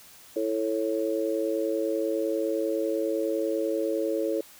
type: chord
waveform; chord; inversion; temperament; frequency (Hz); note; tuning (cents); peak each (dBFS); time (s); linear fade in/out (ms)
sine; A major; second; just; 330 / 440 / 550; E4 / A4 / C#5; +2 / 0 / -14; -29; 0.36-4.41; 5
effects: white hiss -51 dBFS RMS until 4.59 s